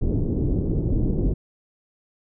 pink low-pass noise, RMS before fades -22 dBFS, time 0.01-1.34 s, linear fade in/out 10 ms, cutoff 380 Hz, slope 24 dB/octave, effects none

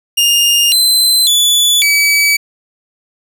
sawtooth tone with pitch steps, 2823 / 4066 / 3456 / 2287 Hz, F7 / B7 / A7 / D7, +18 / +50 / -32 / -47 cents, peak -5 dBFS, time 0.17-2.37 s, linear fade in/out 10 ms, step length 550 ms, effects none

